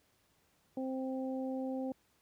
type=harmonic tone; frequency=262 Hz; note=C4; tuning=2 cents sharp; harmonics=1 / 2 / 3; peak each=-36 / -40 / -47 dBFS; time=0.77-1.92 s; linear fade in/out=2 ms; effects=pink hiss -72 dBFS RMS until 2.21 s + high-pass 60 Hz 12 dB/octave